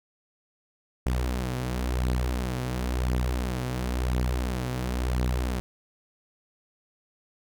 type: beating tone pair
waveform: sawtooth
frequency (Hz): 62 / 62.96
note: B1 / B1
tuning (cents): +7 / +34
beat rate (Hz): 0.96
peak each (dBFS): -23 / -27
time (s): 1.06-5.6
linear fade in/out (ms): 0
effects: none